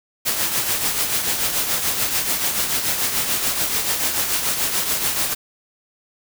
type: noise with tremolo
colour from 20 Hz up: white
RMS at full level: -19 dBFS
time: 0.25-5.35 s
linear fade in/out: 20 ms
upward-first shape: triangle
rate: 6.9 Hz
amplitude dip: 55%
effects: none